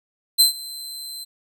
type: tone with ADSR envelope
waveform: sawtooth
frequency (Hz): 4086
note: C8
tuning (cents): -42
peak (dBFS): -7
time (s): 0.38-1.25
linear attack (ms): 24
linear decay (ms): 120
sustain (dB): -22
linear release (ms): 21
effects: none